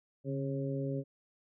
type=harmonic tone with a mistuned harmonic; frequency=136.3 Hz; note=C#3; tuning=29 cents flat; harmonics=1 / 2 / 3 / 4; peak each=-35 / -38 / -40 / -41 dBFS; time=0.24-1.04 s; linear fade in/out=50 ms; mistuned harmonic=1; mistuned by=+55 cents; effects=none

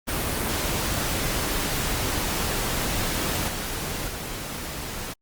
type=noise with level steps; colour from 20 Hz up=pink; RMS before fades=-26 / -30 / -33 dBFS; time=0.07-5.14 s; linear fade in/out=20 ms; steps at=3.48 / 4.08 s; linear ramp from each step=2 ms; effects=Opus 32 kbps

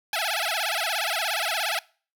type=tone with vibrato; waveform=10% pulse; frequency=747 Hz; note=F#5; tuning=16 cents sharp; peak=-16 dBFS; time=0.13-1.79 s; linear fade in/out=2 ms; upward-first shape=sine; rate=17 Hz; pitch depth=260 cents each way; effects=noise-tail reverb RT60 0.4 s tail -23 dB re dry

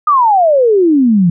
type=exponential sweep; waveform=sine; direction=down; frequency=1247 to 164.81 Hz; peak=-6 dBFS; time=0.07-1.3 s; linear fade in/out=5 ms; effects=none

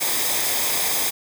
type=noise with comb filter; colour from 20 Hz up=white; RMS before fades=-22 dBFS; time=0-1.11 s; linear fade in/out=20 ms; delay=0.7 ms; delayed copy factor=-0.55; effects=none

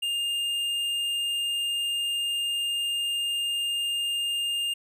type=tone with tanh clipping; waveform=sine; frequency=2813 Hz; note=F7; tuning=12 cents sharp; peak=-27 dBFS; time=0.02-4.74 s; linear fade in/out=10 ms; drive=10 dB; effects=none

